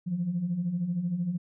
sine beating tone pair, 164.81 / 177.81 Hz, E3 / F3, 0 / +31 cents, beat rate 13 Hz, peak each -34 / -27 dBFS, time 0.06-1.38 s, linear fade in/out 20 ms, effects tanh soft clip ceiling -20 dBFS

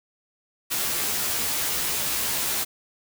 white noise with comb filter, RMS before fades -26 dBFS, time 0.7-2.65 s, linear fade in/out 20 ms, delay 14 ms, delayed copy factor +0.8, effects none

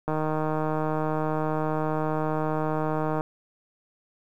click train, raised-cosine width 1 ms, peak -14 dBFS, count 486, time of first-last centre 0.08-3.209 s, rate 155 Hz, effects 9-bit

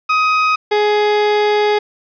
30% pulse tone pair in turn, 1258 / 418.4 Hz, D#6 / G#4, +19 / +13 cents, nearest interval octave + perfect fifth, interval 1906 cents, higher first, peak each -9 dBFS, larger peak neither, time 0.09-0.56 / 0.71-1.79 s, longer second, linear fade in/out 10 ms, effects resampled to 11025 Hz + 7-bit

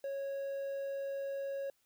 triangle tone with quantisation, 551 Hz, C#5, 11 cents flat, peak -34 dBFS, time 0.04-1.7 s, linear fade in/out 2 ms, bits 10, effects white hiss -75 dBFS RMS until 1.85 s

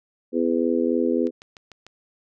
harmonic tone, 83.5 Hz, E2, 23 cents sharp, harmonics 3 / 4 / 5 / 6, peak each -23 / -24 / -25 / -26 dBFS, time 0.32-1.31 s, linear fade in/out 50 ms
click train, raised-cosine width 0.2 ms, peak -26 dBFS, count 5, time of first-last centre 1.27-1.866 s, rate 6.71 Hz
effects none

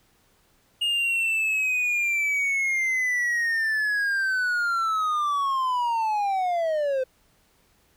triangle linear sweep, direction down, 2853 to 509 Hz, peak -20 dBFS, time 0.81-7.04 s, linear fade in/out 10 ms, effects pink hiss -63 dBFS RMS until 7.96 s

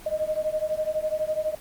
sine beating tone pair, 614 / 626 Hz, D#5 / D#5, -23 / +10 cents, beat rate 12 Hz, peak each -27 dBFS, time 0.06-1.55 s, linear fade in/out 5 ms, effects pink hiss -46 dBFS RMS until 1.6 s + Opus 24 kbps

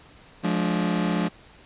40% pulse chord, D diminished, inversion first, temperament just, 176.2 / 211.4 / 293.7 Hz, F3 / Ab3 / D4, +16 / +31 / 0 cents, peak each -24 / -26 / -28 dBFS, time 0.43-1.29 s, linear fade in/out 20 ms, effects pink hiss -51 dBFS RMS until 1.65 s + resampled to 8000 Hz

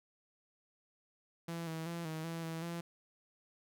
sawtooth tone with pitch steps, 167.8 / 161.4 / 169.5 / 158.7 / 165.9 / 163.1 / 169.9 Hz, E3 / E3 / E3 / D#3 / E3 / E3 / F3, +31 / -36 / +49 / +35 / +11 / -18 / -47 cents, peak -35 dBFS, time 1.48-2.81 s, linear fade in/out 5 ms, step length 190 ms, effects none

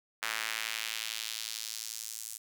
square tone with high-pass filter sweep, 55.6 Hz, A1, 19 cents sharp, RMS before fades -38 dBFS, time 0.22-2.38 s, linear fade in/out 10 ms, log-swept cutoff 1600 to 7900 Hz, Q 1.3, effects none

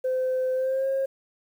sine tone with pitch glide, 515 to 538.1 Hz, C5 to C5, -28 to +48 cents, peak -21 dBFS, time 0.04-1.06 s, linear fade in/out 10 ms, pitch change +76 cents, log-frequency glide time 0.54-0.87 s, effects tanh soft clip ceiling -20 dBFS + 9-bit

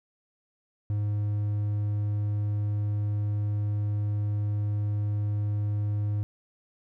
triangle tone, 103.83 Hz, G#2, in tune, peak -23 dBFS, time 0.9-6.23 s, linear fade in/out 0 ms, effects none

